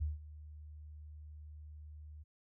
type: tone with ADSR envelope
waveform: sine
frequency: 75.6 Hz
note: D#2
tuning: 49 cents flat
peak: -31 dBFS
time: 0-2.24 s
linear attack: 22 ms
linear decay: 160 ms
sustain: -17 dB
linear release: 20 ms
effects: none